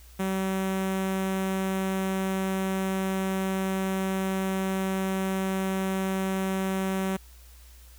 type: tone with notch filter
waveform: sawtooth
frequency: 190.8 Hz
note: G3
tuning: 47 cents flat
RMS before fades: -28 dBFS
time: 0.19-7.17 s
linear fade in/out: 10 ms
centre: 4600 Hz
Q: 1.6
effects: added 60 Hz sine -48 dBFS peak until 7.98 s + white hiss -56 dBFS RMS until 7.98 s